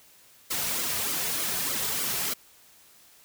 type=noise with flanger; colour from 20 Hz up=white; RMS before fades=-29 dBFS; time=0.5-2.34 s; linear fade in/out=10 ms; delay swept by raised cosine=1.1 to 3.7 ms; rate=3.3 Hz; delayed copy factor=-0.65; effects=white hiss -56 dBFS RMS until 3.24 s